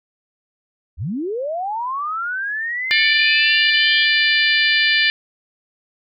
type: linear sweep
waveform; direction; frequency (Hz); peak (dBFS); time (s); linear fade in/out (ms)
sine; up; 57.5 to 3322; -21; 0.97-4.07; 50
type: harmonic tone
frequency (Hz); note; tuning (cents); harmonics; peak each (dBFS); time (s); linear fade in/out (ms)
591; D5; +11; 3 / 4 / 5 / 6 / 7 / 8; -17 / -19 / -21 / -23 / -24 / -25; 2.91-5.1; 0
effects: none